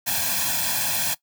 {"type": "noise with comb filter", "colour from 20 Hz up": "white", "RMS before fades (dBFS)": -24, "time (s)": [0.06, 1.15], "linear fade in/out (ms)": 20, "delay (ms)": 1.2, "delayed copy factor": 0.95, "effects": ["noise-tail reverb RT60 0.1 s tail -19 dB re dry", "high-pass 80 Hz 12 dB/octave"]}